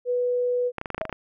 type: tone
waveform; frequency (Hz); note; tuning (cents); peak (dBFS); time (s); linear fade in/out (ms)
sine; 492.2; B4; -6; -21; 0.05-0.72; 50
type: clicks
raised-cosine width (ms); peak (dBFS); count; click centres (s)
0.5; -15; 10; 0.783 / 0.814 / 0.858 / 0.903 / 0.946 / 0.98 / 1.015 / 1.053 / 1.095 / 1.127
type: tone with exponential decay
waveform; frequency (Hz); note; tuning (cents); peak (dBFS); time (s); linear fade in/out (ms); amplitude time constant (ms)
sine; 641; E5; -49; -22; 1.01-1.1; 0; 18
effects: none